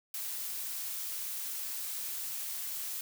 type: noise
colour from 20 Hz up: blue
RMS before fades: -38 dBFS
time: 0.14-3.01 s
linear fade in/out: 2 ms
effects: none